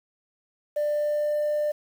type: tone with pitch glide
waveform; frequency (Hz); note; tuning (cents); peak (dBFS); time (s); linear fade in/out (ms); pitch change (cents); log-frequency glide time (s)
sine; 593 to 597.1; D5 to D5; +17 to +29; -21; 0.76-1.72; 10; +12; 0.92-1.55
effects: tanh soft clip ceiling -19 dBFS + 8-bit